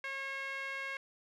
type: tone with band-pass filter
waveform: sawtooth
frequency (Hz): 543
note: C#5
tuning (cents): -36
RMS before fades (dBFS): -40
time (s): 0.04-0.97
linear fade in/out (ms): 2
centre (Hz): 2000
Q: 3.4
effects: none